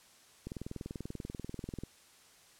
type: click train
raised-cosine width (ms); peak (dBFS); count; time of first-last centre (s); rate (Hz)
3; -27; 29; 0.47-1.836; 20.5
effects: white hiss -61 dBFS RMS until 2.59 s + low-pass 10000 Hz 12 dB/octave